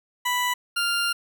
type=tone pair in turn; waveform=20% pulse; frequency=987.8 / 1397 Hz; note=B5 / F6; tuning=0 / 0 cents; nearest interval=tritone; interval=600 cents; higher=second; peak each=-17 dBFS; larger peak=neither; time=0.25-0.54 / 0.76-1.13 s; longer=second; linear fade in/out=10 ms; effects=none